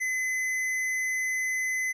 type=tone with hard clipping; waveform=sine; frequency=2030 Hz; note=B6; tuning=47 cents sharp; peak=-28 dBFS; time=0-1.93 s; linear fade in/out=20 ms; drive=10 dB; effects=none